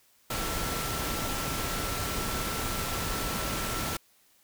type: tone in noise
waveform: sine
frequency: 1342 Hz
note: E6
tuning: 31 cents sharp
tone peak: -39 dBFS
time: 0.3-3.97 s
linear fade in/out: 5 ms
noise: pink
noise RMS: -32 dBFS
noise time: 0.3-3.97 s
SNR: -10 dB
effects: white hiss -64 dBFS RMS until 4.43 s